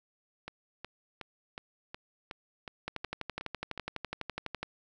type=two click trains; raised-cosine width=0.3 ms; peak=-24 / -19 dBFS; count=10 / 22; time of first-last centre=0.48-3.777 / 2.88-4.63 s; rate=2.73 / 12 Hz; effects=none